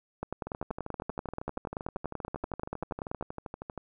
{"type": "two click trains", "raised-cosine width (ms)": 1, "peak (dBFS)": [-19, -23], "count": [32, 43], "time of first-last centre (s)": [[0.23, 3.211], [0.47, 3.777]], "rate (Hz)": [10.4, 12.7], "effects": []}